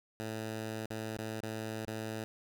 10% pulse tone with dropouts, 110 Hz, A2, in tune, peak -29 dBFS, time 0.2-2.24 s, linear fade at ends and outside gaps 0 ms, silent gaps 0.858-0.904 / 1.171-1.187 / 1.405-1.432 / 1.852-1.875 s, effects none

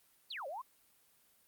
sine exponential two-way sweep, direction down then up, 4800 to 518 to 1120 Hz, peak -40 dBFS, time 0.3-0.62 s, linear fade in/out 10 ms, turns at 0.47 s, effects white hiss -69 dBFS RMS until 1.47 s + Opus 32 kbps

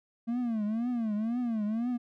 triangle tone with vibrato, 227.1 Hz, A#3, 45 cents flat, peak -26 dBFS, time 0.27-1.98 s, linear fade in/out 20 ms, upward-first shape triangle, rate 2 Hz, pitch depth 180 cents each way, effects none

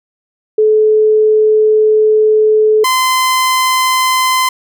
sine / sawtooth tone pair in turn, 431 / 1030.7 Hz, A4 / C6, -36 / -26 cents, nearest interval octave + minor third, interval 1510 cents, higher second, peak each -6 dBFS, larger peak neither, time 0.58-2.84 / 2.84-4.49 s, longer first, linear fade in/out 5 ms, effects none

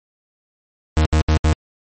40% pulse tone bursts, 77.8 Hz, D#2, in tune, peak -11 dBFS, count 4, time 0.97-1.53 s, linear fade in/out 0 ms, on 86 ms, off 72 ms, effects MP3 32 kbps

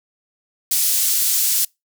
pink high-pass noise, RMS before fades -18 dBFS, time 0.71-1.65 s, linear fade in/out 5 ms, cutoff 6900 Hz, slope 12 dB/octave, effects noise-tail reverb RT60 0.2 s tail -26 dB re dry

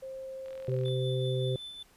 sine tone, 529 Hz, C5, 19 cents sharp, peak -38 dBFS, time 0.02-0.76 s, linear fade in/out 10 ms
click train, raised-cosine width 0.3 ms, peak -37 dBFS, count 19, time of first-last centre 0.46-0.883 s, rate 42.6 Hz
harmonic tone, 128.8 Hz, C3, 27 cents flat, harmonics 1 / 3 / 4, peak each -29 / -34 / -35 dBFS, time 0.68-1.56 s, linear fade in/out 2 ms
triangle tone with tremolo, 3520 Hz, A7, in tune, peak -38 dBFS, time 0.85-1.83 s, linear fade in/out 5 ms, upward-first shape sine, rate 5.3 Hz, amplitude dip 40%
effects pink hiss -62 dBFS RMS until 1.96 s + resampled to 32000 Hz

